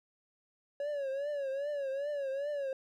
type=tone with vibrato; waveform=triangle; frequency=561 Hz; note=C#5; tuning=21 cents sharp; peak=-31 dBFS; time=0.8-2.73 s; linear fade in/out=2 ms; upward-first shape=triangle; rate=2.5 Hz; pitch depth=110 cents each way; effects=none